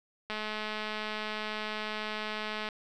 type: click train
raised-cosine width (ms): 0.3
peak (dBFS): -20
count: 512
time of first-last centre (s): 0.3-2.688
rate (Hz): 214
effects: none